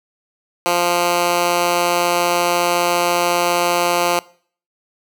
10% pulse tone with high-pass filter, 174.61 Hz, F3, in tune, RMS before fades -17 dBFS, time 0.66-4.19 s, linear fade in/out 0 ms, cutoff 410 Hz, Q 0.64, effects noise-tail reverb RT60 0.5 s tail -22 dB re dry

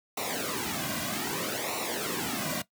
pink noise with flanger, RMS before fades -32 dBFS, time 0.17-2.62 s, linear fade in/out 5 ms, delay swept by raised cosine 0.61 to 2.31 ms, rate 0.63 Hz, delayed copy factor -0.75, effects noise-tail reverb RT60 0.1 s tail -18 dB re dry + high-pass 150 Hz 12 dB/octave

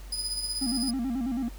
30% pulse tone with tremolo, 4978 Hz, D#8, in tune, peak -25 dBFS, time 0.12-0.91 s, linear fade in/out 5 ms, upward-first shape sine, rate 16 Hz, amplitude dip 50%
triangle tone with vibrato, 250.6 Hz, B3, 25 cents sharp, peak -25 dBFS, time 0.61-1.49 s, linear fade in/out 10 ms, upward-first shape square, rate 9.2 Hz, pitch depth 120 cents each way
effects added 47 Hz sine -40 dBFS peak until 1.58 s + pink hiss -52 dBFS RMS until 1.58 s

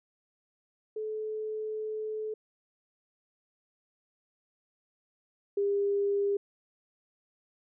sine tone pair in turn, 432.3 / 402.4 Hz, A4 / G4, -31 / +45 cents, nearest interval minor second, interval 124 cents, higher first, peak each -32 / -25 dBFS, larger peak second, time 0.96-2.34 / 5.57-6.37 s, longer first, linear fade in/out 5 ms, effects none

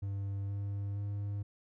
triangle tone with pitch steps, 99.1 / 100.3 / 101.5 Hz, G2 / G2 / G#2, +19 / +40 / -39 cents, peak -32 dBFS, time 0.02-1.43 s, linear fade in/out 10 ms, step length 470 ms, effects none

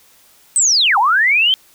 sine linear two-way sweep, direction down then up, 8390 to 767 to 3195 Hz, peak -10 dBFS, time 0.56-1.54 s, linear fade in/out 0 ms, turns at 0.98 s, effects white hiss -50 dBFS RMS until 1.74 s

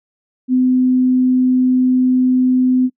sine tone, 254.6 Hz, C4, 47 cents flat, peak -10 dBFS, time 0.48-2.9 s, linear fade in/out 50 ms, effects noise-tail reverb RT60 0.1 s tail -24 dB re dry

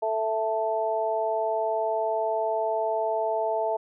harmonic tone, 220 Hz, A3, in tune, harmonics 2 / 3 / 4, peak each -30 / -26 / -29 dBFS, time 0.02-3.77 s, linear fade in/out 10 ms, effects none

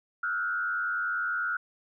sine tone with frequency modulation, 1426 Hz, F6, 36 cents sharp, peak -27 dBFS, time 0.23-1.57 s, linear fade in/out 5 ms, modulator 90.7 Hz, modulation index 0.94, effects none

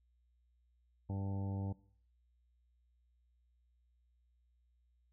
harmonic tone with a mistuned harmonic, 98 Hz, G2, in tune, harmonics 1 / 2 / 3 / 4 / 5 / 6 / 7 / 8 / 9, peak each -37 / -44 / -48 / -58 / -54 / -56 / -61 / -57 / -57 dBFS, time 1.09-1.73 s, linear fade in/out 10 ms, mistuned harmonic 7, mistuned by +30 cents, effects noise-tail reverb RT60 0.5 s tail -19 dB re dry + added 60 Hz sine -70 dBFS peak until 5.12 s

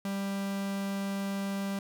45% pulse tone, 197.1 Hz, G3, 10 cents sharp, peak -31 dBFS, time 0.05-1.79 s, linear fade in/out 2 ms, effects none

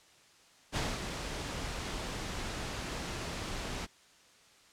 pink noise with ADSR envelope, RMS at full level -32 dBFS, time 0.72-3.87 s, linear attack 41 ms, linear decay 220 ms, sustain -6 dB, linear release 32 ms, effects white hiss -61 dBFS RMS until 4.72 s + low-pass 7000 Hz 12 dB/octave

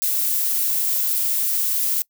violet noise, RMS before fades -21 dBFS, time 0.02-2.02 s, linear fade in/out 0 ms, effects noise-tail reverb RT60 0.1 s tail -24 dB re dry

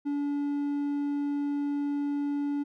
triangle tone, 287 Hz, D4, 40 cents flat, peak -25 dBFS, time 0.05-2.64 s, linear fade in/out 20 ms, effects none

